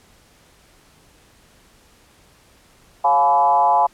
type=tone with frequency modulation; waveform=sine; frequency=850 Hz; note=G#5; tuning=40 cents sharp; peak=-12 dBFS; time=3.04-3.87 s; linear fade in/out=10 ms; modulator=150 Hz; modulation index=1.2; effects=pink hiss -53 dBFS RMS until 3.93 s + low-pass 12000 Hz 12 dB/octave